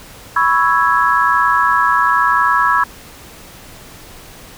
sine chord, C# minor seventh, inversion third, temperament equal, 987.8 / 1108.7 / 1318.5 / 1661.2 Hz, B5 / C#6 / E6 / G#6, 0 / 0 / 0 / 0 cents, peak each -16 dBFS, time 0.36-2.84 s, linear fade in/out 5 ms, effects pink hiss -38 dBFS RMS until 4.57 s

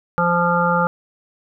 harmonic tone, 173.4 Hz, F3, 12 cents flat, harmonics 1 / 3 / 5 / 7 / 8, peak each -21 / -21 / -21 / -21 / -21 dBFS, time 0.18-0.87 s, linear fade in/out 0 ms, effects none

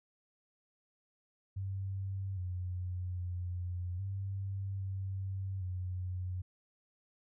sine tone with pitch steps, 96.7 / 90.5 / 89.3 / 97.5 / 96.1 / 91.3 Hz, G2 / F#2 / F2 / G2 / G2 / F#2, -23 / -38 / +39 / -9 / -34 / -23 cents, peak -35 dBFS, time 1.56-6.42 s, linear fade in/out 10 ms, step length 810 ms, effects none

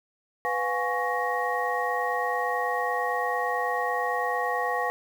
sine tone cluster, 496.2 / 716 / 825 / 1109 / 1878 Hz, B4 / F5 / G#5 / C#6 / A#6, +8 / +43 / -12 / 0 / +12 cents, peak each -31 dBFS, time 0.45-4.9 s, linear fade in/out 0 ms, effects 8-bit

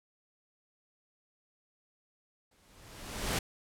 pink noise with exponential growth, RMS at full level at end -29 dBFS, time 2.51-3.39 s, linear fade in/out 5 ms, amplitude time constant 190 ms, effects low-pass 12000 Hz 12 dB/octave

